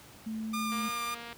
sine tone, 220 Hz, A3, in tune, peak -33 dBFS, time 0.26-0.89 s, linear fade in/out 10 ms
sawtooth tone with vibrato, 1200 Hz, D6, 37 cents sharp, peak -29 dBFS, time 0.53-1.15 s, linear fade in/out 10 ms, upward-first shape sine, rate 3.5 Hz, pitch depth 15 cents each way
click train, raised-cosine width 0.3 ms, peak -28 dBFS, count 144, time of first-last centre 0.72-1.329 s, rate 235 Hz
effects pink hiss -53 dBFS RMS until 1.37 s + high-pass 60 Hz 12 dB/octave

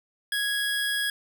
25% pulse tone, 1661.2 Hz, G#6, in tune, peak -21 dBFS, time 0.32-1.1 s, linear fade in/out 2 ms, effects none

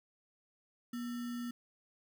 sine tone with sample-and-hold, 240.5 Hz, B3, 46 cents flat, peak -37 dBFS, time 0.93-1.51 s, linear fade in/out 5 ms, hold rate 1575 Hz, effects none

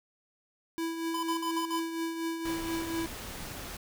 square tone with tremolo, 329.6 Hz, E4, in tune, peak -30 dBFS, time 0.78-3.06 s, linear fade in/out 0 ms, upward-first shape triangle, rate 4.2 Hz, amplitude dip 55%
square tone bursts, 1003 Hz, B5, 26 cents sharp, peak -32 dBFS, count 5, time 1.14-1.796 s, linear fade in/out 5 ms, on 92 ms, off 49 ms
pink noise, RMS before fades -41 dBFS, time 2.45-3.77 s, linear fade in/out 5 ms
effects none

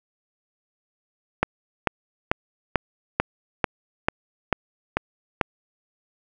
click train, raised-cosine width 0.5 ms, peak -3 dBFS, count 10, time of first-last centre 1.43-5.412 s, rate 2.26 Hz, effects none

